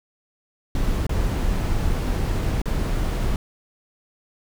brown noise with dropouts, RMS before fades -22 dBFS, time 0.75-3.36 s, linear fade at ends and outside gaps 1 ms, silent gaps 1.067-1.093 / 2.617-2.656 s, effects none

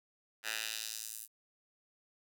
10% pulse tone with high-pass filter sweep, 110 Hz, A2, in tune, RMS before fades -41 dBFS, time 0.43-1.28 s, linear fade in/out 50 ms, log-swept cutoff 1700 to 11000 Hz, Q 1.1, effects none

